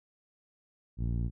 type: tone with low-pass filter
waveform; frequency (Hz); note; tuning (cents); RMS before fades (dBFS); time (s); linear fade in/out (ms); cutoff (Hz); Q
10% pulse; 58.27; A#1; 0; -31; 0.97-1.31; 50; 130; 0.68
effects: none